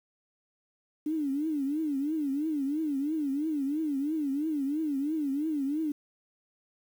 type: tone with vibrato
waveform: sine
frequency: 293.7 Hz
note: D4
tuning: in tune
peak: -27 dBFS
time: 1.06-5.92 s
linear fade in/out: 5 ms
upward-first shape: triangle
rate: 3 Hz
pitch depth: 180 cents each way
effects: 9-bit